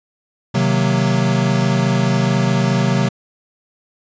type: chord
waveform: square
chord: C half-diminished seventh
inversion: none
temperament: equal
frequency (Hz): 130.81 / 155.56 / 185 / 233.1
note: C3 / Eb3 / Gb3 / Bb3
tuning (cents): 0 / 0 / 0 / 0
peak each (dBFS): -18 / -23 / -19 / -23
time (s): 0.54-3.09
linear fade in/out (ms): 10
effects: resampled to 16000 Hz